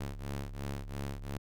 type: ring-modulated tone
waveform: sawtooth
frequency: 69.9 Hz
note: C#2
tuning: 15 cents sharp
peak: -30 dBFS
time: 0-1.38 s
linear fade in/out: 10 ms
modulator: 33.5 Hz
effects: none